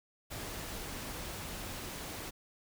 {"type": "noise", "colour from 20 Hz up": "pink", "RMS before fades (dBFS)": -42, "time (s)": [0.3, 2.31], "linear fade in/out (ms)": 20, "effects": []}